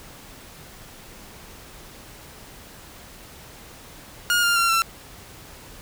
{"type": "tone with pitch steps", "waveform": "sawtooth", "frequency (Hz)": [1428, 1400.2, 1373, 1346.3], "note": ["F6", "F6", "F6", "E6"], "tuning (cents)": [38, 4, -30, 36], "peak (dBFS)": -14, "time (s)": [4.3, 4.82], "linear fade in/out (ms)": 0, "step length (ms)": 130, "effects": ["pink hiss -44 dBFS RMS until 5.81 s"]}